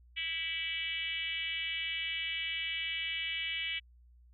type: tone with frequency modulation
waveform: sine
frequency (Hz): 2630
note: E7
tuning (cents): -5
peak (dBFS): -33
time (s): 0.16-3.8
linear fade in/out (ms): 20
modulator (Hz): 333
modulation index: 1.9
effects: added 60 Hz sine -57 dBFS peak until 4.33 s